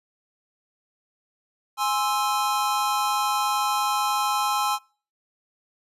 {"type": "chord", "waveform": "square", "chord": "Ab augmented", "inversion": "none", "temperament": "equal with one note detuned", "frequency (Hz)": [830.6, 1049.5, 1318.5], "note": ["Ab5", "C6", "E6"], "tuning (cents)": [0, 5, 0], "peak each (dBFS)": [-26, -27, -28], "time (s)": [1.77, 4.79], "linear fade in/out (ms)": 50, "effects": ["noise-tail reverb RT60 0.4 s tail -25 dB re dry", "resampled to 32000 Hz"]}